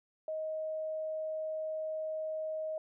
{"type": "tone", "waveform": "sine", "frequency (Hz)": 628, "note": "D#5", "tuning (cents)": 16, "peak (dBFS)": -34, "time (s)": [0.28, 2.78], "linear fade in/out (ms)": 2, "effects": []}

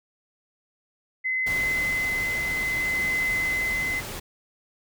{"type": "tone with tremolo", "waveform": "sine", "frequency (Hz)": 2043, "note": "C7", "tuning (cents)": -42, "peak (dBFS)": -22, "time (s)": [1.24, 4.01], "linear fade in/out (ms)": 20, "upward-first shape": "triangle", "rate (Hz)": 0.63, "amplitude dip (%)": 30}
{"type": "noise", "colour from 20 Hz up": "pink", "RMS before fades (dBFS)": -35, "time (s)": [1.46, 4.2], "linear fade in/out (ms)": 10}
{"effects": []}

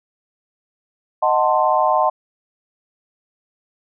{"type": "chord", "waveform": "sine", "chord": "D# diminished seventh", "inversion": "none", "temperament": "equal with one note detuned", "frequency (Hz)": [622.3, 740, 887.1, 1046.5], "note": ["D#5", "F#5", "A5", "C6"], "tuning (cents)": [0, 0, 14, 0], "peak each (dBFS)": -19, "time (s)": [1.22, 2.1], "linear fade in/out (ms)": 10, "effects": []}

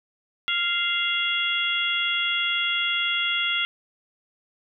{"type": "harmonic tone with a mistuned harmonic", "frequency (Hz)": 696, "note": "F5", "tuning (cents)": -6, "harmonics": [2, 3, 4, 5], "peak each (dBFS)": [-29, -28, -27, -26], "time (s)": [0.48, 3.65], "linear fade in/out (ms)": 0, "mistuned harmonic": 5, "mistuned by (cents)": -68, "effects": []}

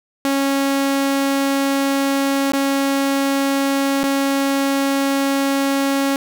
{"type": "tone with dropouts", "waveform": "sawtooth", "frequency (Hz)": 275.3, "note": "C#4", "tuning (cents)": -12, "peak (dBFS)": -12, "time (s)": [0.25, 6.16], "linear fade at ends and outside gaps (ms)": 0, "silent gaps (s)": [[2.519, 2.534], [4.033, 4.039]], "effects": []}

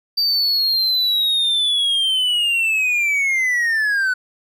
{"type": "linear sweep", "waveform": "triangle", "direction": "down", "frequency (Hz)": [4661, 1480], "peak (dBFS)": -14, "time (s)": [0.17, 4.14], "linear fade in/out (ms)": 10, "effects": []}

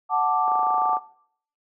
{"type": "chord", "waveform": "sine", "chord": "D major", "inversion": "first", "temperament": "equal", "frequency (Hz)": [740, 880, 1174.7], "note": ["F#5", "A5", "D6"], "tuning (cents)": [0, 0, 0], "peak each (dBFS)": -23, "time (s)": [0.09, 1], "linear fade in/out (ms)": 50}
{"type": "click train", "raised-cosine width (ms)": 1, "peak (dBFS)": -20, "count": 14, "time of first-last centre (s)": [0.48, 0.969], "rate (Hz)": 26.6}
{"effects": ["noise-tail reverb RT60 0.6 s tail -18 dB re dry", "high-pass 400 Hz 12 dB/octave"]}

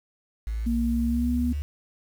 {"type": "linear sweep", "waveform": "sine", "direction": "up", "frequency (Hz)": [53.7, 73.7], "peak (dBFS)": -26, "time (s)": [0.47, 1.62], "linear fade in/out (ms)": 0}
{"type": "tone with pitch glide", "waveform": "sine", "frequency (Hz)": [233.1, 243.4], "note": ["A#3", "B3"], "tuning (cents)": [0, -25], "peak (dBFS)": -23, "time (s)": [0.66, 1.53], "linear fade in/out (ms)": 10, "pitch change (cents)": 75, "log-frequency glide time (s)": [1.08, 1.29]}
{"effects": ["8-bit"]}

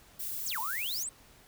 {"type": "noise", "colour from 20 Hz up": "violet", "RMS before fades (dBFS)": -37, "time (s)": [0.19, 1.04], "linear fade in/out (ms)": 10}
{"type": "exponential two-way sweep", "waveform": "sine", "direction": "down then up", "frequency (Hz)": [8690, 861, 8690], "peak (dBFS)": -34, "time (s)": [0.46, 1.09], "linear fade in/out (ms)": 2, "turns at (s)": 0.59}
{"effects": ["pink hiss -58 dBFS RMS until 1.47 s"]}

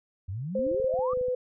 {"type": "exponential sweep", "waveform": "sine", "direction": "up", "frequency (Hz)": [85.9, 1244.5], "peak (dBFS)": -31, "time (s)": [0.28, 1.14], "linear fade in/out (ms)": 10}
{"type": "tone with pitch glide", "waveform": "sine", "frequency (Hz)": [523.3, 502], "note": ["C5", "B4"], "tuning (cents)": [0, 28], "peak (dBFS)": -25, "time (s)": [0.55, 1.35], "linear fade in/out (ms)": 5, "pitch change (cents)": -72, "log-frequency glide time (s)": [0.84, 1.2]}
{"type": "clicks", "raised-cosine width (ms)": 5, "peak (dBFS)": -33, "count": 12, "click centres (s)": [0.593, 0.667, 0.715, 0.746, 0.8, 0.844, 0.94, 0.991, 1.134, 1.173, 1.212, 1.284]}
{"effects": []}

